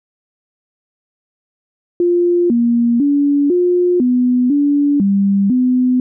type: tone with pitch steps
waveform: sine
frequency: 349.7 / 236.2 / 285.7 / 356.1 / 248.8 / 287.5 / 198.1 / 252.2 Hz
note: F4 / A#3 / D4 / F4 / B3 / D4 / G3 / B3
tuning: +2 / +23 / -48 / +34 / +13 / -37 / +18 / +36 cents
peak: -10 dBFS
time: 2-6 s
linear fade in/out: 2 ms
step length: 500 ms
effects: none